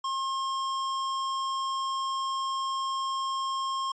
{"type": "tone", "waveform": "square", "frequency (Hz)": 1070, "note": "C6", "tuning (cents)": 38, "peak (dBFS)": -29, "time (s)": [0.04, 3.92], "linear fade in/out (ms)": 5, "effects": ["resampled to 16000 Hz"]}